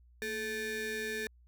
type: ring-modulated tone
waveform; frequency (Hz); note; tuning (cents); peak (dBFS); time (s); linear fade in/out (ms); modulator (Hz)
35% pulse; 659; E5; -1; -30; 0.22-1.27; 0; 1090
effects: added 60 Hz sine -58 dBFS peak until 1.47 s